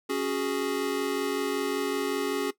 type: chord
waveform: square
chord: C# suspended fourth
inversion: none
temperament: equal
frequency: 277.2 / 370 / 415.3 Hz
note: C#4 / F#4 / G#4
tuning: 0 / 0 / 0 cents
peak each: -32 / -32 / -31 dBFS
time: 0.09-2.51 s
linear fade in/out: 10 ms
effects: noise-tail reverb RT60 0.1 s tail -17 dB re dry